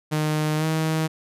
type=tone with pitch glide; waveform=sawtooth; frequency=153.5 to 158.55 Hz; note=D#3 to D#3; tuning=-23 to +33 cents; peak=-17 dBFS; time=0.11-1.08 s; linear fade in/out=20 ms; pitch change=+56 cents; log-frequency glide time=0.57-0.65 s; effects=resampled to 32000 Hz